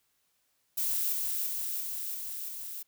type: noise with echo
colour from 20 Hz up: violet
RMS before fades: -30 dBFS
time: 0.77-1.13 s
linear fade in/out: 10 ms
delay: 340 ms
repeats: 5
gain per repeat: -2 dB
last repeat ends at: 2.83 s
effects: white hiss -74 dBFS RMS until 2.87 s